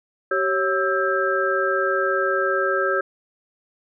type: tone cluster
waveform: sine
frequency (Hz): 385.7 / 551 / 1311 / 1594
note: G4 / C#5 / E6 / G6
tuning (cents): -28 / -11 / -10 / +28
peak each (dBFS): -24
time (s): 0.31-3.01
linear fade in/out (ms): 5
effects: none